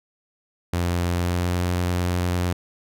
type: tone with pitch glide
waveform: sawtooth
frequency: 87.31 to 88.89 Hz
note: F2 to F2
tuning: 0 to +31 cents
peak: -17 dBFS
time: 0.73-2.53 s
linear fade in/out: 5 ms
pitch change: +31 cents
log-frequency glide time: 1.08-1.57 s
effects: none